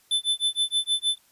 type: tone with tremolo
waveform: square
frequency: 3520 Hz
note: A7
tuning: in tune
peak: -20 dBFS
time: 0.11-1.18 s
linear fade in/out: 2 ms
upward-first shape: sine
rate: 6.4 Hz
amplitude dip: 100%
effects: white hiss -61 dBFS RMS until 1.31 s + resampled to 32000 Hz